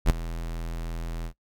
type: tone with ADSR envelope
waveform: square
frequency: 41.55 Hz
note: E1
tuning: 15 cents sharp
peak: -14 dBFS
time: 0.05-1.33 s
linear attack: 49 ms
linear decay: 13 ms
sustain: -17 dB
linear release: 73 ms
effects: noise-tail reverb RT60 0.1 s tail -20 dB re dry